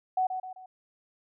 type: tone with echo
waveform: sine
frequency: 746 Hz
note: F#5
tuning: 14 cents sharp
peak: -23 dBFS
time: 0.17-0.27 s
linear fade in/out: 5 ms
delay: 130 ms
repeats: 3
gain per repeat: -7 dB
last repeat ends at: 0.66 s
effects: none

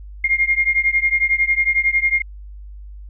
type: beating tone pair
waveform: sine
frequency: 2122 / 2133 Hz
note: C7 / C7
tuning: +24 / +33 cents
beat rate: 11 Hz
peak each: -17 / -18 dBFS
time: 0.24-2.22 s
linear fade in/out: 5 ms
effects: added 50 Hz sine -33 dBFS peak until 3.09 s

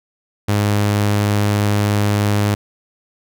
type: tone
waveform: sawtooth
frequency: 103.2 Hz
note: G#2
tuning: 10 cents flat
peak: -10 dBFS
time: 0.48-2.55 s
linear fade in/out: 10 ms
effects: none

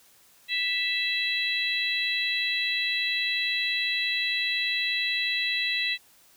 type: harmonic tone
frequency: 659.3 Hz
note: E5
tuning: in tune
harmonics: 3 / 4 / 5 / 6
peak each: -30 / -29 / -34 / -29 dBFS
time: 0.48-5.98 s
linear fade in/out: 50 ms
effects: white hiss -58 dBFS RMS until 6.36 s

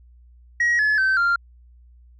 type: tone with pitch steps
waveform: sine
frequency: 1900 / 1712.4 / 1543.3 / 1390.9 Hz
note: A#6 / A6 / G6 / F6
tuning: +33 / -47 / -27 / -7 cents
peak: -14 dBFS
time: 0.6-1.36 s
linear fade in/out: 5 ms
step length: 190 ms
effects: tanh soft clip ceiling -15 dBFS + added 60 Hz sine -47 dBFS peak until 2.19 s

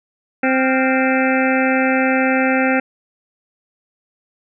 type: harmonic tone with a mistuned harmonic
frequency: 261.6 Hz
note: C4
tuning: in tune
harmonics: 1 / 2 / 3 / 5 / 6 / 7 / 8 / 9 / 10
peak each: -17 / -20 / -22 / -24 / -25 / -25 / -26 / -27 / -27 dBFS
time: 0.43-2.8 s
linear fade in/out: 5 ms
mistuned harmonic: 5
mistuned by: +110 cents
effects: none

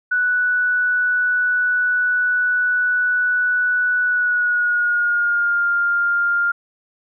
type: tone with pitch glide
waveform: sine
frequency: 1480 to 1401.8 Hz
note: F#6 to F6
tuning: 0 to +6 cents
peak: -15 dBFS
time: 0.11-6.52 s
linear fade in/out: 10 ms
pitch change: -94 cents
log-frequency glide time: 4.03-5.66 s
effects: none

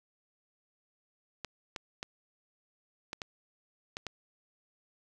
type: clicks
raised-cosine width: 0.2 ms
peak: -20 dBFS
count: 7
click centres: 1.447 / 1.762 / 2.029 / 3.131 / 3.218 / 3.969 / 4.067 s
effects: none

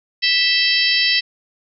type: harmonic tone with a mistuned harmonic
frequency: 658 Hz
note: E5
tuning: 3 cents flat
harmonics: 3 / 4 / 5 / 6 / 7 / 8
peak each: -21 / -21 / -21 / -21 / -21 / -21 dBFS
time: 0.22-1.21 s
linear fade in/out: 20 ms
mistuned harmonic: 5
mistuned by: -66 cents
effects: none

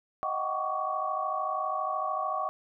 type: tone cluster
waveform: sine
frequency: 626 / 729 / 763 / 1117 / 1170 Hz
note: D#5 / F#5 / G5 / C#6 / D6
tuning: +10 / -26 / -47 / +13 / -7 cents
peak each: -36 / -38 / -35 / -31 / -38 dBFS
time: 0.23-2.49 s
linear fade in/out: 0 ms
effects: none

